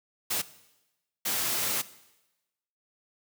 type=noise bursts at uneven times; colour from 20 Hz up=white; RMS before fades=-29 dBFS; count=2; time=0.3-0.42 / 1.25-1.82 s; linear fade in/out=10 ms; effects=noise-tail reverb RT60 1.0 s tail -17 dB re dry + high-pass 100 Hz 12 dB/octave